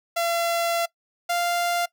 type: tone pair in turn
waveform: sawtooth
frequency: 680 / 695.9 Hz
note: F5 / F5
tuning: -46 / -6 cents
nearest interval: unison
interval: 40 cents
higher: second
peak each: -18 dBFS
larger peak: neither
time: 0.16-0.86 / 1.29-1.86 s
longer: first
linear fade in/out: 10 ms
effects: noise-tail reverb RT60 0.1 s tail -21 dB re dry